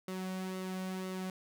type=tone with flanger; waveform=sawtooth; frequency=186.8 Hz; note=F#3; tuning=17 cents sharp; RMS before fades=-39 dBFS; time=0.08-1.3 s; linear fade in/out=2 ms; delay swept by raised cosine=1.2 to 2.4 ms; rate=2 Hz; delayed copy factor=-0.5; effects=none